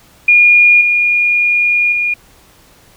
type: tone with level steps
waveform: sine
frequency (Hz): 2430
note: D#7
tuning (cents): -42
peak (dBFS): -4 / -9 / -12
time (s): 0.28-2.14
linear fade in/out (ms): 5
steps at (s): 0.81 / 1.92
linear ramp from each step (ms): 2
effects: pink hiss -46 dBFS RMS until 2.96 s